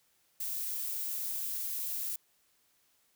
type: noise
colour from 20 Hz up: violet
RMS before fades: -36 dBFS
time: 0.4-2.16 s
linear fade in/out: 5 ms
effects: white hiss -71 dBFS RMS until 3.15 s